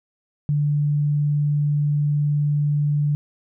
sine tone, 146.83 Hz, D3, in tune, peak -17 dBFS, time 0.49-3.15 s, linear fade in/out 0 ms, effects none

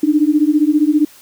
sine beating tone pair, 293.7 / 308.7 Hz, D4 / D#4, 0 / -14 cents, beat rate 15 Hz, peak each -13 dBFS, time 0.03-1.05 s, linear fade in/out 5 ms, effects white hiss -44 dBFS RMS until 1.21 s

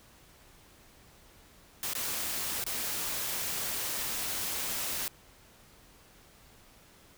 white noise with dropouts, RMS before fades -34 dBFS, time 1.83-5.08 s, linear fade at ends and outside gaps 1 ms, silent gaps 1.935-1.951 / 2.64-2.664 s, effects pink hiss -58 dBFS RMS until 7.17 s

